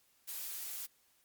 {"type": "noise", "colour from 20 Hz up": "blue", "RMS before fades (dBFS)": -42, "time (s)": [0.27, 0.87], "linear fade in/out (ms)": 20, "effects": ["white hiss -71 dBFS RMS until 1.24 s", "Opus 48 kbps"]}